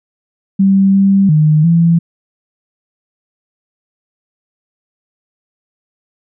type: tone with pitch steps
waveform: sine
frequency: 194.4 / 195.8 / 153.4 / 167.8 Hz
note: G3 / G3 / D#3 / E3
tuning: -14 / -2 / -24 / +31 cents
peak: -6 dBFS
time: 0.59-1.99 s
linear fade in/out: 10 ms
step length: 350 ms
effects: none